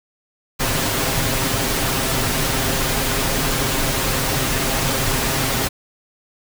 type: noise with comb filter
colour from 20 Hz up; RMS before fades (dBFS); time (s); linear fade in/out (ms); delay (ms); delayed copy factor
pink; -20; 0.59-5.69; 20; 7.5; +0.55
effects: none